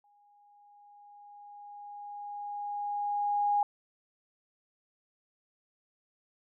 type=tone with exponential growth; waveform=sine; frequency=821 Hz; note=G#5; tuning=20 cents flat; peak=-23 dBFS; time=0.04-3.63 s; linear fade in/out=2 ms; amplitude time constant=780 ms; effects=none